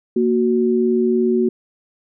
sine tone pair together, 233.1 / 370 Hz, A#3 / F#4, 0 / 0 cents, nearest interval minor sixth, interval 800 cents, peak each -17 / -16 dBFS, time 0.16-1.49 s, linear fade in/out 5 ms, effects none

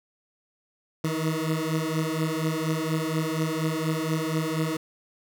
20% pulse beating tone pair, 156.7 / 160.9 Hz, D#3 / E3, +13 / -42 cents, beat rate 4.2 Hz, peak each -23 dBFS, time 1.04-4.77 s, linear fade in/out 5 ms, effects none

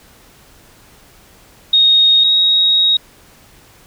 sine tone pair in turn, 3729 / 3779 Hz, A#7 / A#7, 0 / +23 cents, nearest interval unison, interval 23 cents, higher second, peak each -7 / -9 dBFS, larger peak first, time 1.73-2.24 / 2.24-2.97 s, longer second, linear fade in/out 5 ms, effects pink hiss -46 dBFS RMS until 3.86 s

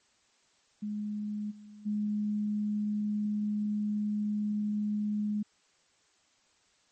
sine tone with level steps, 209.3 Hz, G#3, 14 cents sharp, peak -32 / -47 / -28 dBFS, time 0.82-5.43 s, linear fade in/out 10 ms, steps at 1.5 / 1.85 s, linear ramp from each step 20 ms, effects white hiss -68 dBFS RMS until 6.91 s + MP3 32 kbps

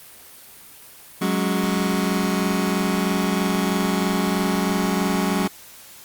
sawtooth chord, F# suspended second, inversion none, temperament just, 185 / 208.1 / 277.5 Hz, F#3 / G#3 / C#4, 0 / +4 / +2 cents, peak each -18 / -20 / -22 dBFS, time 1.21-5.48 s, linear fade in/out 10 ms, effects white hiss -44 dBFS RMS until 6.04 s + Opus 32 kbps

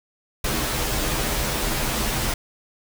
pink noise with comb filter, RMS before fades -24 dBFS, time 0.44-2.34 s, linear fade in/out 5 ms, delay 11 ms, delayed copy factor -0.95, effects none

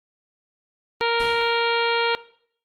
harmonic tone, 466.2 Hz, A#4, in tune, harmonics 1 / 2 / 3 / 4 / 5 / 6 / 7 / 8 / 9, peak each -23 / -24 / -28 / -33 / -29 / -31 / -32 / -36 / -32 dBFS, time 1.01-2.15 s, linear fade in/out 0 ms
pink noise with exponential decay, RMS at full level -34 dBFS, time 1.2-1.8 s, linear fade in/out 1 ms, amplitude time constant 130 ms
effects noise-tail reverb RT60 0.6 s tail -19 dB re dry + Opus 24 kbps

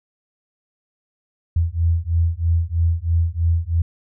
sine beating tone pair, 82.3 / 85.4 Hz, E2 / F2, -2 / -38 cents, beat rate 3.1 Hz, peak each -19 dBFS, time 1.56-3.82 s, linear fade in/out 5 ms, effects none

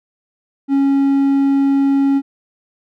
triangle tone, 275.8 Hz, C#4, 9 cents flat, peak -9 dBFS, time 0.68-2.22 s, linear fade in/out 50 ms, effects none

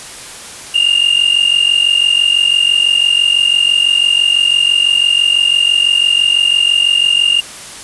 triangle tone pair together, 2794 / 2840 Hz, F7 / F7, 0 / +28 cents, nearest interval unison, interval 28 cents, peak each -10 dBFS, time 0.74-7.41 s, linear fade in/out 10 ms, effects white hiss -30 dBFS RMS until 7.83 s + resampled to 24000 Hz

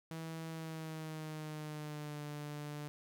sawtooth tone with pitch glide, 162.2 to 147.88 Hz, E3 to D3, -28 to +12 cents, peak -38 dBFS, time 0.11-2.88 s, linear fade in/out 0 ms, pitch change -160 cents, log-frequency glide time 0.5-2.22 s, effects none

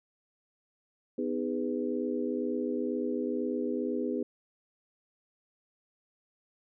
sine tone cluster, 251.1 / 313.2 / 409.8 / 497.8 Hz, B3 / D#4 / G#4 / B4, +29 / +11 / -23 / +14 cents, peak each -33 / -35 / -34 / -37 dBFS, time 1.18-4.23 s, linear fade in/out 5 ms, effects none

